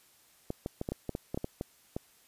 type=clicks; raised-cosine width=2 ms; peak=-20 dBFS; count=12; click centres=0.504 / 0.661 / 0.814 / 0.889 / 0.92 / 1.093 / 1.151 / 1.345 / 1.375 / 1.444 / 1.611 / 1.965 s; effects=white hiss -63 dBFS RMS until 2.27 s + resampled to 32000 Hz